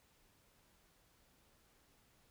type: silence
effects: pink hiss -71 dBFS RMS until 2.3 s